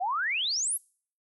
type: exponential sweep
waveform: sine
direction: up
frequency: 689 to 11780 Hz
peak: -26 dBFS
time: 0-0.78 s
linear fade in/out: 20 ms
effects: noise-tail reverb RT60 0.5 s tail -26 dB re dry